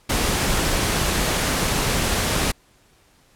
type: noise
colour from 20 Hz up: pink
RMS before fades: -21 dBFS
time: 0.09-2.52 s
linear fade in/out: 10 ms
effects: pink hiss -57 dBFS RMS until 3.35 s + low-pass 12000 Hz 12 dB/octave